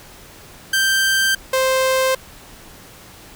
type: tone pair in turn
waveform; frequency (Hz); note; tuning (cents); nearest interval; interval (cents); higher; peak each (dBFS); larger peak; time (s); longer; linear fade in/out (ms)
sawtooth; 1568 / 523.3; G6 / C5; 0 / 0; octave + perfect fifth; 1900; first; -11; neither; 0.73-1.35 / 1.53-2.15; neither; 5
effects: pink hiss -42 dBFS RMS until 3.35 s